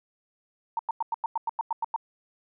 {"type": "tone bursts", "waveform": "sine", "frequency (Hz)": 914, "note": "A#5", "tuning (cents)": -34, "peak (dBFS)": -24, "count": 11, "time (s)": [0.77, 1.962], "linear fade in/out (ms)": 2, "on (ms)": 22, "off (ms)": 95, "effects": []}